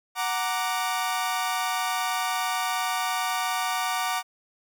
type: chord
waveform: sawtooth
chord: Gb augmented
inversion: none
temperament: equal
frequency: 740 / 932.3 / 1174.7 Hz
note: Gb5 / Bb5 / D6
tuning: 0 / 0 / 0 cents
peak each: -25 / -27 / -26 dBFS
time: 0.15-4.23 s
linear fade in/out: 50 ms
effects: none